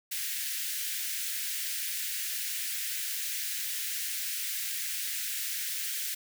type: high-pass noise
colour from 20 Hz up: white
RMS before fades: -34 dBFS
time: 0.11-6.15 s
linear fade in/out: 10 ms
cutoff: 1600 Hz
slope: 48 dB/octave
effects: none